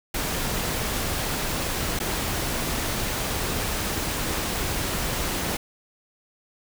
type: noise with dropouts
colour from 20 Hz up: pink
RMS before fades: -27 dBFS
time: 0.14-5.57 s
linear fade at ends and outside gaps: 5 ms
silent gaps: 1.991-2 s
effects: none